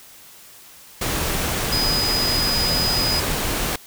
sine tone in noise, 4973 Hz, D#8, 2 cents flat, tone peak -20 dBFS, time 1.72-3.2 s, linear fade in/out 5 ms, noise pink, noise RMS -23 dBFS, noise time 1.01-3.76 s, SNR 0 dB, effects white hiss -45 dBFS RMS until 3.86 s

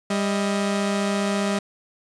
sawtooth tone pair together, 199.38 / 633 Hz, G3 / D#5, +30 / +30 cents, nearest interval octave + minor sixth, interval 2000 cents, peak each -18 / -24 dBFS, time 0.1-1.59 s, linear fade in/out 5 ms, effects resampled to 22050 Hz

